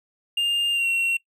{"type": "tone with pitch glide", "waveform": "triangle", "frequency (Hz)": [2808, 2733], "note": ["F7", "F7"], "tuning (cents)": [9, -38], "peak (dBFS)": -18, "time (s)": [0.37, 1.17], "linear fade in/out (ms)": 5, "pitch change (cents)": -47, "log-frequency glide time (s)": [0.72, 0.87], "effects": ["noise-tail reverb RT60 0.1 s tail -21 dB re dry"]}